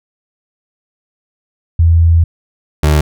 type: tone pair in turn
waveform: sine / 30% pulse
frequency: 83.3 / 75.36 Hz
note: E2 / D2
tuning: +19 / +45 cents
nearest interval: major second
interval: 174 cents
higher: first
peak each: -5 dBFS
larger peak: neither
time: 1.79-2.24 / 2.83-3.01 s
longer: first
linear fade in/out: 5 ms
effects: none